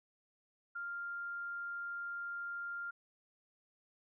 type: tone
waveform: sine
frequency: 1396.9 Hz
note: F6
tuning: in tune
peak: -39 dBFS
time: 0.75-2.91 s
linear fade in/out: 10 ms
effects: none